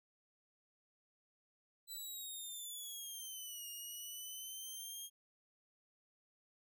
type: linear two-way sweep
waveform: 10% pulse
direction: down then up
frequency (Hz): 4008 to 2844 to 3243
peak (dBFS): -38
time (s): 1.87-5.1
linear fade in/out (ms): 50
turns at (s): 3.69
effects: none